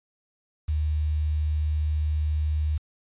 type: tone with quantisation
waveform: sine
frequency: 76.2 Hz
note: D#2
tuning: 36 cents flat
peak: -22 dBFS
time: 0.68-2.78 s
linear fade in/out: 10 ms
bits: 8
effects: resampled to 8000 Hz